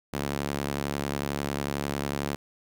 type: tone with high-pass filter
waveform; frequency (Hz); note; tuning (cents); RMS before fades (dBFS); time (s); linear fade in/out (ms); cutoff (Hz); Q
sawtooth; 71.1; C#2; +45; -31; 0.13-2.36; 10; 170; 0.7
effects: none